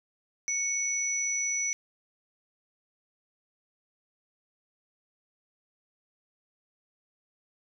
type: tone pair together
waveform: sine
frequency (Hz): 2217 / 5919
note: C#7 / F#8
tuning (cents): 0 / 0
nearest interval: octave + perfect fourth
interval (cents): 1700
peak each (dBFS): -33 / -28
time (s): 0.48-1.73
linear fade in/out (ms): 0
effects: none